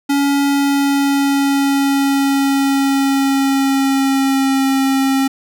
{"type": "tone with pitch glide", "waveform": "square", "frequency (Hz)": [281, 269.4], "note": ["C#4", "C#4"], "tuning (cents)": [24, -49], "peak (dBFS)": -13, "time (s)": [0.09, 5.28], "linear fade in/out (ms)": 10, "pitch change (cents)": -73, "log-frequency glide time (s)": [0.44, 4.73], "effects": []}